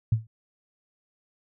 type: tone with exponential decay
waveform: sine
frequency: 111.2 Hz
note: A2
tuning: 19 cents sharp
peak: -15 dBFS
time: 0.12-0.27 s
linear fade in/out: 5 ms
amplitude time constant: 32 ms
effects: none

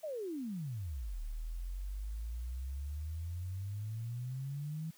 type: exponential two-way sweep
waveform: sine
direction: down then up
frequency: 659.3 to 36.76 to 163.4 Hz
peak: -37 dBFS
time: 0.03-4.91 s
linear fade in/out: 10 ms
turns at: 1.22 s
effects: white hiss -63 dBFS RMS until 4.97 s

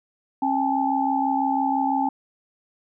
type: tone cluster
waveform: sine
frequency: 271 / 799 / 865 Hz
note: C#4 / G5 / A5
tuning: -39 / +33 / -30 cents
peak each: -24 dBFS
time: 0.42-2.09 s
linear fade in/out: 5 ms
effects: none

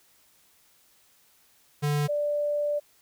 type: tone pair in turn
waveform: square / sine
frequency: 146.83 / 587.3 Hz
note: D3 / D5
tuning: 0 / 0 cents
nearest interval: 2 octaves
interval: 2400 cents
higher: second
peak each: -24 dBFS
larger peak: neither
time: 1.82-2.08 / 2.08-2.8 s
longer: second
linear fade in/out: 20 ms
effects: white hiss -62 dBFS RMS until 3.01 s

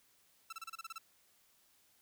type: tone bursts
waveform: sawtooth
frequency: 1330 Hz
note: E6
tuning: 15 cents sharp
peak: -39 dBFS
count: 9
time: 0.5-0.983 s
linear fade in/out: 5 ms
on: 27 ms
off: 30 ms
effects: white hiss -70 dBFS RMS until 2.01 s

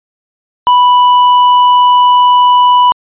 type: tone with tanh clipping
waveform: sine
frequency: 987.8 Hz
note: B5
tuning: in tune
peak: -5 dBFS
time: 0.67-2.92 s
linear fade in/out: 0 ms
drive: 7 dB
effects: resampled to 8000 Hz

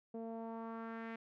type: tone with low-pass filter sweep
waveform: sawtooth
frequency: 226.8 Hz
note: A#3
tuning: 47 cents flat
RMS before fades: -45 dBFS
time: 0.14-1.16 s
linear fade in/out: 5 ms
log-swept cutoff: 550 to 2100 Hz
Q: 2.3
effects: none

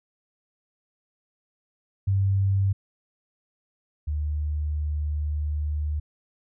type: tone pair in turn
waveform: sine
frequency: 97.6 / 74.94 Hz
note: G2 / D2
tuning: -7 / +36 cents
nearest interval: perfect fourth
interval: 457 cents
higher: first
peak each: -19 / -24 dBFS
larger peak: first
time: 2.07-2.73 / 4.07-6 s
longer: second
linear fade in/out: 10 ms
effects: none

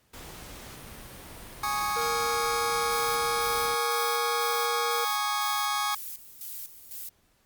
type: noise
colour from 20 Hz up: pink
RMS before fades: -44 dBFS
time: 0.13-3.75 s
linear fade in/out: 10 ms
type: chord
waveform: sawtooth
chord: Ab suspended fourth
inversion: none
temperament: just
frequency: 830.6 / 1107.5 / 1245.9 Hz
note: Ab5 / Db6 / Eb6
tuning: 0 / -2 / +2 cents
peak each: -27 dBFS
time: 1.63-5.95 s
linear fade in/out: 5 ms
type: tone with pitch glide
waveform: square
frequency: 466.2 to 471.3 Hz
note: A#4 to A#4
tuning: 0 to +19 cents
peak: -32 dBFS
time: 1.96-5.05 s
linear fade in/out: 10 ms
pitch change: +19 cents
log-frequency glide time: 2.12-4.73 s
type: noise with tremolo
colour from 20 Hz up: violet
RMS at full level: -38 dBFS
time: 2.91-7.09 s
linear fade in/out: 2 ms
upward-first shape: square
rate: 2 Hz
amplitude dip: 70%
effects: pink hiss -67 dBFS RMS until 7.45 s + Opus 48 kbps

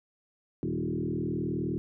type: tone with frequency modulation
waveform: sine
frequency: 247.9 Hz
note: B3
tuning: 7 cents sharp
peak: -28 dBFS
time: 0.63-1.78 s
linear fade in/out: 0 ms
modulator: 39.6 Hz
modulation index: 3.3
effects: none

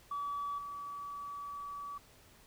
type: tone with level steps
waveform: sine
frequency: 1145 Hz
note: D6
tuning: 44 cents flat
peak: -34 / -40 dBFS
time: 0.11-1.98 s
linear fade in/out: 5 ms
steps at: 0.58 s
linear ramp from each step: 5 ms
effects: tanh soft clip ceiling -31 dBFS + pink hiss -61 dBFS RMS until 2.46 s

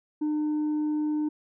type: tone with tanh clipping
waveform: sine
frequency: 302.5 Hz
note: D#4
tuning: 49 cents flat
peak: -25 dBFS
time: 0.21-1.29 s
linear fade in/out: 10 ms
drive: 2 dB
effects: none

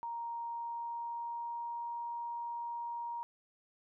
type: tone with pitch glide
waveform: sine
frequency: 935 to 942 Hz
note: A#5 to A#5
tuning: +5 to +18 cents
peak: -37 dBFS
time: 0.03-3.23 s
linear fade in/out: 0 ms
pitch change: +13 cents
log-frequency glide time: 0.42-1.99 s
effects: none

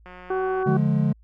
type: click train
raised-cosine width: 0.5 ms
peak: -28 dBFS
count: 104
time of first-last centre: 0.06-0.629 s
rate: 181 Hz
type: harmonic tone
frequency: 376.3 Hz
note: F#4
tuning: 29 cents sharp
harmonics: 1 / 2 / 3 / 4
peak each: -23 / -29 / -33 / -35 dBFS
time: 0.3-0.77 s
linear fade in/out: 5 ms
type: chord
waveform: triangle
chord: D diminished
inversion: none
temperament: just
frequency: 146.83 / 176.2 / 211.4 Hz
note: D3 / F3 / Ab3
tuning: 0 / +16 / +31 cents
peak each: -19 / -23 / -21 dBFS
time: 0.66-1.13 s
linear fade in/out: 10 ms
effects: added 55 Hz sine -50 dBFS peak until 1.23 s

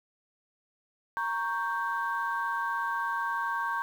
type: chord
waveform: sine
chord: G diminished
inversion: first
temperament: equal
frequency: 932.3 / 1108.7 / 1568 Hz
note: Bb5 / Db6 / G6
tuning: 0 / 0 / 0 cents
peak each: -32 dBFS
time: 1.17-3.82 s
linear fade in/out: 0 ms
effects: tanh soft clip ceiling -20 dBFS + 9-bit

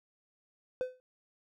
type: tone with exponential decay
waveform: triangle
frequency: 508 Hz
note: B4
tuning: 49 cents sharp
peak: -25 dBFS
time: 0.81-1 s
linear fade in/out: 0 ms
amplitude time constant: 40 ms
effects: none

